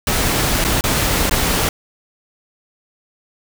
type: noise with dropouts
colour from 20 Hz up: pink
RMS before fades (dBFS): -17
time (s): 0.07-1.69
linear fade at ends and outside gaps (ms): 2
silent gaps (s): 0.642-0.648 / 0.81-0.839 / 1.296-1.31
effects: none